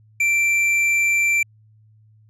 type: tone with tanh clipping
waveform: sine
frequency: 2349 Hz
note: D7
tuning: in tune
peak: -17 dBFS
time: 0.2-1.43 s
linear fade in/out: 5 ms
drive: 8 dB
effects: added 108 Hz sine -50 dBFS peak until 2.29 s + resampled to 32000 Hz